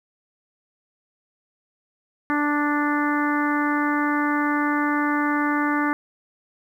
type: harmonic tone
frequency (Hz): 293.7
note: D4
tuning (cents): 0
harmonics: 1 / 2 / 3 / 4 / 5 / 6 / 7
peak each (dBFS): -22 / -35 / -28 / -27 / -29 / -29 / -34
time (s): 2.3-5.93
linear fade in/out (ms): 0
effects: 9-bit